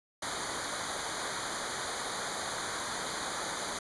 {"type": "noise with comb filter", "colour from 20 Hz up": "pink", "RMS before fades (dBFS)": -36, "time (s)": [0.22, 3.79], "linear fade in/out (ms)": 5, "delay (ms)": 0.37, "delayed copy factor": -0.95, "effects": ["resampled to 24000 Hz"]}